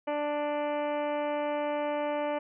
harmonic tone with a mistuned harmonic, 294.5 Hz, D4, 5 cents sharp, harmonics 1 / 2 / 3 / 4 / 5 / 6 / 7 / 8 / 9 / 10, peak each -36 / -30 / -35 / -43 / -47 / -48 / -48 / -46 / -55 / -51 dBFS, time 0.07-2.39 s, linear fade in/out 10 ms, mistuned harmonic 9, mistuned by -15 cents, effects none

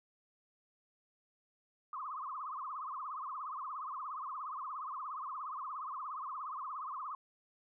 sine tone with vibrato, 1137 Hz, C#6, 44 cents sharp, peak -39 dBFS, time 1.93-7.15 s, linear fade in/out 2 ms, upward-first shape triangle, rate 17 Hz, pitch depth 230 cents each way, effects none

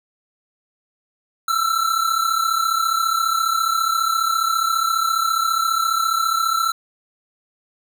square tone pair together, 1318.5 / 1353.2 Hz, E6 / E6, 0 / +45 cents, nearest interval unison, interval 45 cents, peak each -21 dBFS, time 1.48-6.72 s, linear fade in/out 5 ms, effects none

